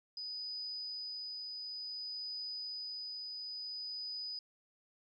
sine tone with tremolo, 4978 Hz, D#8, in tune, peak -39 dBFS, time 0.17-4.39 s, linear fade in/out 2 ms, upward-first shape triangle, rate 0.56 Hz, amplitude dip 25%, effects 13-bit

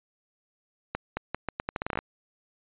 accelerating click train, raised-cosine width 0.5 ms, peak -14 dBFS, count 14, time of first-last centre 0.95-1.99 s, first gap 220 ms, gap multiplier 0.8, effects resampled to 8000 Hz

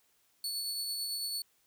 sawtooth tone with tremolo, 4435 Hz, C#8, in tune, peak -30 dBFS, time 0.44-1.42 s, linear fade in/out 2 ms, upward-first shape triangle, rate 9 Hz, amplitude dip 30%, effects white hiss -71 dBFS RMS until 1.66 s

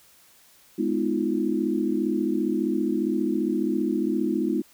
sine chord, F half-diminished seventh, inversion first, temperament just, 209.5 / 251.4 / 314.3 / 349.2 Hz, Ab3 / Cb4 / Eb4 / F4, +15 / +31 / +18 / 0 cents, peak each -28 / -28 / -26 / -28 dBFS, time 0.78-4.62 s, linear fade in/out 10 ms, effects white hiss -56 dBFS RMS until 4.73 s

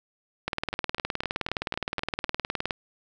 two click trains, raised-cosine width 0.3 ms, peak -19 / -11 dBFS, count 7 / 44, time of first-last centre 0.73-2.245 / 0.48-2.708 s, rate 3.96 / 19.3 Hz, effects none

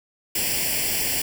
white noise with comb filter, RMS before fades -24 dBFS, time 0.35-1.22 s, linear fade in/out 5 ms, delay 0.39 ms, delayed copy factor +0.85, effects none

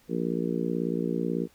harmonic tone, 58.2 Hz, A#1, 2 cents flat, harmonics 3 / 4 / 5 / 6 / 7 / 8, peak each -31 / -32 / -33 / -34 / -34 / -35 dBFS, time 0.08-1.48 s, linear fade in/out 50 ms, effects pink hiss -61 dBFS RMS until 1.54 s

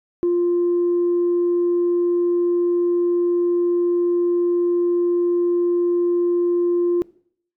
sine tone, 349.2 Hz, F4, in tune, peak -14 dBFS, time 0.23-7.02 s, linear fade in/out 0 ms, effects noise-tail reverb RT60 0.6 s tail -22 dB re dry + tanh soft clip ceiling -13 dBFS

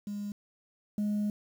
sine tone pair in turn, 204.9 / 208.2 Hz, G#3 / G#3, -23 / +5 cents, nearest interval unison, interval 28 cents, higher second, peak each -33 / -25 dBFS, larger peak second, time 0.07-0.32 / 0.98-1.3 s, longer second, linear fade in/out 2 ms, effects tanh soft clip ceiling -26 dBFS + 9-bit

